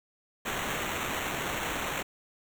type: noise with sample-and-hold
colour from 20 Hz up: white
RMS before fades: -33 dBFS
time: 0.45-2.03 s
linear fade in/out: 10 ms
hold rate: 4900 Hz
effects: none